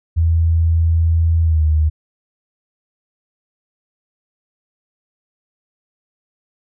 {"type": "tone with pitch glide", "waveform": "sine", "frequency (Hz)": [82.41, 77.34], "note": ["E2", "D#2"], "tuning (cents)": [0, -10], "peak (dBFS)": -11, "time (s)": [0.16, 1.9], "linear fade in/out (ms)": 20, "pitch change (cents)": -110, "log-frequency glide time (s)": [1.43, 1.63], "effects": []}